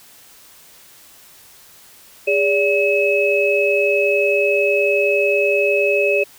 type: tone cluster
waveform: sine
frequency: 406.9 / 576 / 2572 Hz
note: G#4 / D5 / E7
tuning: -35 / -34 / -43 cents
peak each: -18 dBFS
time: 2.27-6.24 s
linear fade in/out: 10 ms
effects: white hiss -46 dBFS RMS until 6.38 s

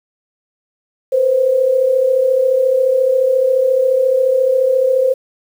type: tone pair together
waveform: sine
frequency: 489 / 523.3 Hz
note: B4 / C5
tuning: -17 / 0 cents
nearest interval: minor second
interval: 117 cents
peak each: -18 / -11 dBFS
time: 1.12-5.14 s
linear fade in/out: 10 ms
effects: 7-bit

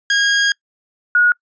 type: tone pair in turn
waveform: sawtooth / sine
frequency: 1633 / 1449 Hz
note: G#6 / F#6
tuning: -30 / -37 cents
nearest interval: major second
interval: 207 cents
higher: first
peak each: -9 dBFS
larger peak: neither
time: 0.1-0.52 / 1.15-1.32 s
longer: first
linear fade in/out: 2 ms
effects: noise-tail reverb RT60 0.1 s tail -26 dB re dry + resampled to 16000 Hz

